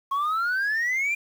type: exponential sweep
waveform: sine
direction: up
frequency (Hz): 1082 to 2414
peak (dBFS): -20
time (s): 0.11-1.15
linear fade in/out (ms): 10
effects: tanh soft clip ceiling -21 dBFS + 8-bit